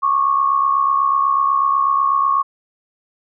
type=tone pair together; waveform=sine; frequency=1100 / 1168.1 Hz; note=C#6 / D6; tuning=-14 / -10 cents; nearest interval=minor second; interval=104 cents; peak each=-14 / -20 dBFS; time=0.02-2.43 s; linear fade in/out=20 ms; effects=none